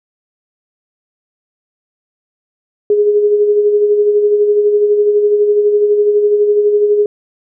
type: tone with tremolo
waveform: sine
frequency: 415.3 Hz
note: G#4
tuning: in tune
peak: -6 dBFS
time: 2.9-7.06 s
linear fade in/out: 2 ms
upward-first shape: sine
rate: 12 Hz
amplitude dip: 45%
effects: none